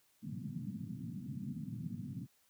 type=band-pass noise; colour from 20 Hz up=white; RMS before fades=-43 dBFS; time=0.22-2.27 s; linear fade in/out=20 ms; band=110 to 240 Hz; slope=48 dB/octave; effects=white hiss -72 dBFS RMS until 2.49 s